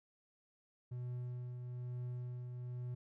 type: tone with tremolo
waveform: triangle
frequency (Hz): 123.47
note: B2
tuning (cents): 0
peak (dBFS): -37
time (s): 0.91-2.95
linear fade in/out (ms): 10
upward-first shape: triangle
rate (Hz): 1.1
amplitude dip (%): 40
effects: none